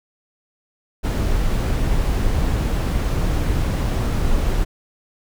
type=noise; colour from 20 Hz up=brown; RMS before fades=-19 dBFS; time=1.03-4.65 s; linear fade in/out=20 ms; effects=none